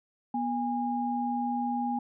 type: tone pair together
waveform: sine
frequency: 243.2 / 818 Hz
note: B3 / G#5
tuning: -26 / -26 cents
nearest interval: octave + major sixth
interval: 2100 cents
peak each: -30 / -30 dBFS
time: 0.34-1.99 s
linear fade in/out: 5 ms
effects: none